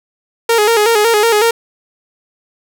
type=tone with vibrato; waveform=sawtooth; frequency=440 Hz; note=A4; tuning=in tune; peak=-5 dBFS; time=0.49-1.51 s; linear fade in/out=5 ms; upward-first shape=square; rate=5.4 Hz; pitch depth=84 cents each way; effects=none